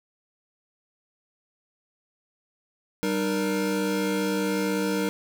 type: tone cluster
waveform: square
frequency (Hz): 193.6 / 304.5 / 470.3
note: G3 / D#4 / A#4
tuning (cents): -21 / -37 / +15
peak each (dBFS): -29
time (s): 3.03-5.09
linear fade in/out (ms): 0
effects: none